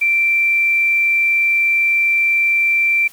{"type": "tone", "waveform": "sine", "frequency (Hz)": 2349, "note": "D7", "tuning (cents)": 0, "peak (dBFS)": -12, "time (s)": [0.01, 3.08], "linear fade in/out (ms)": 10, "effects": ["white hiss -44 dBFS RMS until 3.12 s"]}